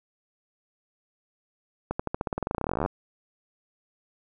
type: accelerating click train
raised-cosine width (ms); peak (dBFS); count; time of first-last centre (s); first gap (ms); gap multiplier
1; -13; 28; 1.91-2.861; 85; 0.92
effects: none